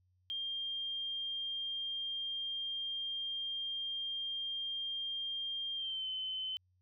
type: tone with pitch glide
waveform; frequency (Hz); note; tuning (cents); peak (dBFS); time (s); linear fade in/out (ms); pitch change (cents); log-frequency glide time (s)
sine; 3200 to 3057; G7 to G7; +35 to -44; -36; 0.3-6.57; 0; -79; 5.75-6.08
effects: added 91 Hz sine -70 dBFS peak until 6.81 s